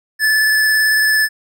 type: tone with vibrato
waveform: square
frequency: 1738 Hz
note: A6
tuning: 22 cents flat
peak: -12 dBFS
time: 0.19-1.29 s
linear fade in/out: 50 ms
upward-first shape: triangle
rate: 18 Hz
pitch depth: 15 cents each way
effects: none